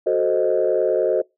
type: chord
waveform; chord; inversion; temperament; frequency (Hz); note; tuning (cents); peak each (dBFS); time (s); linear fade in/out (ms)
sine; F# diminished seventh; none; equal; 370 / 440 / 523.3 / 622.3; F#4 / A4 / C5 / Eb5; 0 / 0 / 0 / 0; -21; 0.06-1.22; 10
effects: noise-tail reverb RT60 0.2 s tail -23 dB re dry + tanh soft clip ceiling -8 dBFS